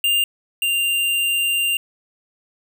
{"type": "tone pair in turn", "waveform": "square", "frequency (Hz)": [2800, 2787], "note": ["F7", "F7"], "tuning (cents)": [4, -4], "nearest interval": "unison", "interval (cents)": 8, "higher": "first", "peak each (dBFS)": [-16, -18], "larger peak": "first", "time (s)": [[0.04, 0.24], [0.62, 1.77]], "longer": "second", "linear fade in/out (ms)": 2, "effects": []}